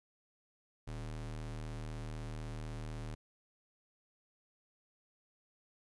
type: ring-modulated tone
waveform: square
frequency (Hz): 78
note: D#2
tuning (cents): +5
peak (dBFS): -38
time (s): 0.87-3.15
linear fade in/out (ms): 10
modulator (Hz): 38
effects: resampled to 24000 Hz + 13-bit